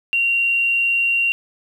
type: tone with tanh clipping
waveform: triangle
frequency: 2759 Hz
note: F7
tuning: 22 cents flat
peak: -15 dBFS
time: 0.13-1.32 s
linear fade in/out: 0 ms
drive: 3 dB
effects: none